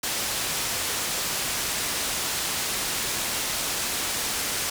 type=low-pass noise; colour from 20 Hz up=white; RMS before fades=-28 dBFS; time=0.03-4.7 s; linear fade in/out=5 ms; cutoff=9700 Hz; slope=12 dB/octave; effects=none